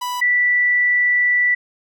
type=tone pair in turn; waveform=45% pulse / sine; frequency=987.8 / 1965.9 Hz; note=B5 / B6; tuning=0 / -8 cents; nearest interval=octave; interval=1192 cents; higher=second; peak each=-22 / -13 dBFS; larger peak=second; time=0.01-0.21 / 0.21-1.55 s; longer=second; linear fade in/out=10 ms; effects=none